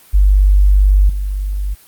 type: tone with level steps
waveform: sine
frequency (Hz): 49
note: G1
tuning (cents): 0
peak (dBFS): -6 / -16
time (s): 0.13-1.75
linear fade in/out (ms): 20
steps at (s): 1.09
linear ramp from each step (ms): 5
effects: white hiss -45 dBFS RMS until 1.87 s + Opus 32 kbps